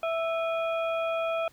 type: harmonic tone with a mistuned harmonic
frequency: 659.3 Hz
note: E5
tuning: in tune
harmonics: 1 / 2 / 4 / 5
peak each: -27 / -34 / -37 / -45 dBFS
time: 0.03-1.48 s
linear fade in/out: 2 ms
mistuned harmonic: 4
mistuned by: -120 cents
effects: pink hiss -60 dBFS RMS until 1.52 s